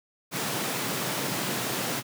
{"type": "high-pass noise", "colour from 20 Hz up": "pink", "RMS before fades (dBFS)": -30, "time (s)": [0.31, 2.03], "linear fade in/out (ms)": 50, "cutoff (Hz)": 120, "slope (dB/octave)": 48, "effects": []}